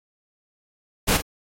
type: noise with echo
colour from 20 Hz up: pink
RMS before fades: -19 dBFS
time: 1.07-1.18 s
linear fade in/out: 20 ms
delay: 42 ms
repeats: 1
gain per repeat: -9 dB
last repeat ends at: 1.222 s
effects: AAC 48 kbps